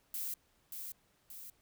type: noise with echo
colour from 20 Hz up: violet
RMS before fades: -39 dBFS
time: 0.14-0.34 s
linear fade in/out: 2 ms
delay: 580 ms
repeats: 2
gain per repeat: -5 dB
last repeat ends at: 1.5 s
effects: pink hiss -72 dBFS RMS until 1.61 s